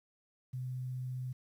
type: tone with quantisation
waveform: sine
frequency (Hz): 127.5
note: C3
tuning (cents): -44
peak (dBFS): -36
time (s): 0.53-1.33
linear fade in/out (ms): 10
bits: 11
effects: none